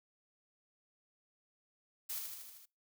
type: noise with echo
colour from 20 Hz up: blue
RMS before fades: -40 dBFS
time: 2.09-2.19 s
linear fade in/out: 10 ms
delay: 78 ms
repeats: 6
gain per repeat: -3 dB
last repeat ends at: 2.658 s
effects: noise-tail reverb RT60 0.3 s tail -26 dB re dry